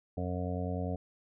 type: harmonic tone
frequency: 90.1 Hz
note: F#2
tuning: 45 cents flat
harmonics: 1 / 2 / 3 / 5 / 6 / 7 / 8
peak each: -35 / -38 / -40 / -42 / -43 / -43 / -44 dBFS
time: 0.17-0.96 s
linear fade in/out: 5 ms
effects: none